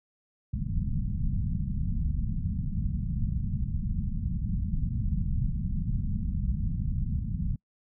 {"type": "low-pass noise", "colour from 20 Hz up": "pink", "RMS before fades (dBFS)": -29, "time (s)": [0.53, 7.56], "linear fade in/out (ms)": 5, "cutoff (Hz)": 210, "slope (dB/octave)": 48, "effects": ["noise-tail reverb RT60 0.1 s tail -25 dB re dry"]}